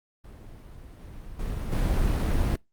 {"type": "noise with level steps", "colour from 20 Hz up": "brown", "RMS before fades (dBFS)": [-44, -42, -31, -24], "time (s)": [0.24, 2.56], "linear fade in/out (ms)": 5, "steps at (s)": [1, 1.39, 1.72], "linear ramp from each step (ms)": 5, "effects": ["noise-tail reverb RT60 0.2 s tail -24 dB re dry", "Opus 32 kbps"]}